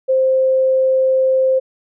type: tone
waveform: sine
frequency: 524 Hz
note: C5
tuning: 2 cents sharp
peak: -11 dBFS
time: 0.08-1.6 s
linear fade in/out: 20 ms
effects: none